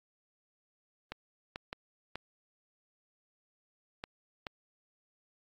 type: clicks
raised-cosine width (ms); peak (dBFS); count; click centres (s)
0.3; -22; 6; 1.12 / 1.559 / 1.729 / 2.156 / 4.039 / 4.468
effects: AAC 64 kbps